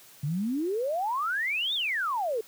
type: exponential two-way sweep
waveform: sine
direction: up then down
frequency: 136.3 to 3729 to 422.8 Hz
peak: -26 dBFS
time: 0.23-2.41 s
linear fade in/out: 5 ms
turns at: 1.74 s
effects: white hiss -53 dBFS RMS until 2.47 s + high-pass 80 Hz 12 dB/octave